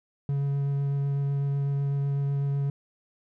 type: tone with vibrato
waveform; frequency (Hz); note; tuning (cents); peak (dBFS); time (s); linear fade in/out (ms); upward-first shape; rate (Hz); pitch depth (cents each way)
triangle; 140.2; C#3; +20; -22; 0.29-2.7; 2; triangle; 8; 11
effects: none